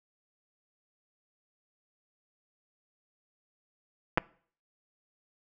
clicks, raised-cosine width 0.5 ms, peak -9 dBFS, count 2, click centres 4.175 / 4.181 s, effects noise-tail reverb RT60 0.5 s tail -23 dB re dry

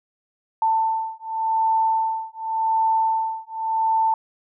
sine beating tone pair, 890 / 890.88 Hz, A5 / A5, +20 / +21 cents, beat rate 0.88 Hz, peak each -22 dBFS, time 0.62-4.14 s, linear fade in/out 2 ms, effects none

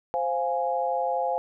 sine chord, F minor, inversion second, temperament equal, 523.3 / 698.5 / 830.6 Hz, C5 / F5 / Ab5, 0 / 0 / 0 cents, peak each -28 dBFS, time 0.14-1.38 s, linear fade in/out 0 ms, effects none

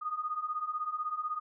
sine beating tone pair, 1224 / 1240 Hz, D#6 / D#6, -29 / -6 cents, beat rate 16 Hz, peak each -37 / -34 dBFS, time 0.01-1.4 s, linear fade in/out 20 ms, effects none

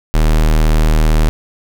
square tone, 38.89 Hz, D#1, in tune, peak -9 dBFS, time 0.14-1.29 s, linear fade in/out 0 ms, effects none

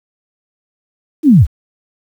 sine linear sweep, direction down, 329.5 to 46.25 Hz, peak -3 dBFS, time 1.23-1.47 s, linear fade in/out 50 ms, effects 7-bit

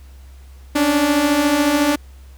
sawtooth beating tone pair, 279.6 / 293.6 Hz, C#4 / D4, +15 / 0 cents, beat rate 14 Hz, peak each -17 / -11 dBFS, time 0.75-1.96 s, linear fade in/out 10 ms, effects added 66 Hz sine -38 dBFS peak until 2.37 s + pink hiss -53 dBFS RMS until 2.37 s

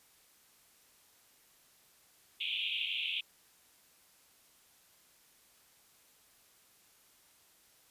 white band-pass noise, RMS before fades -36 dBFS, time 2.4-3.21 s, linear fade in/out 10 ms, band 2400 to 3500 Hz, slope 96 dB/octave, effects white hiss -65 dBFS RMS until 7.9 s + resampled to 32000 Hz

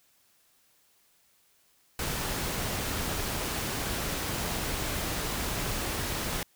pink noise, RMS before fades -32 dBFS, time 1.99-6.43 s, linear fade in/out 2 ms, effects white hiss -66 dBFS RMS until 6.55 s

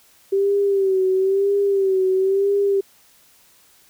sine tone with vibrato, 388.5 Hz, G4, 16 cents flat, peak -15 dBFS, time 0.32-2.81 s, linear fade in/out 10 ms, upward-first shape sine, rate 1 Hz, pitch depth 60 cents each way, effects white hiss -54 dBFS RMS until 3.89 s

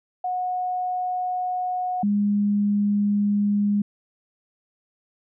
sine tone pair in turn, 730 / 204.8 Hz, F#5 / G#3, -24 / -24 cents, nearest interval octave + minor seventh, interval 2200 cents, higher first, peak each -23 / -18 dBFS, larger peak second, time 0.24-2.03 / 2.03-3.82 s, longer neither, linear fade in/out 5 ms, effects none

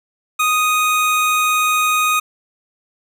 25% pulse tone, 1244.5 Hz, D#6, in tune, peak -10 dBFS, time 0.39-2.2 s, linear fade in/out 10 ms, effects 8-bit

